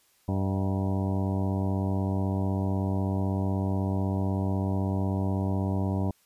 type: harmonic tone with a mistuned harmonic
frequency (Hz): 96.1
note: G2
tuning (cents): -34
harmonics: 1 / 2 / 3 / 4 / 5 / 6 / 7 / 8 / 9 / 10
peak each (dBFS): -27 / -30 / -34 / -39 / -43 / -40 / -43 / -43 / -46 / -43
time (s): 0.28-6.11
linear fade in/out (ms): 5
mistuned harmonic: 6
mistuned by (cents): +74
effects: white hiss -65 dBFS RMS until 6.25 s + resampled to 32000 Hz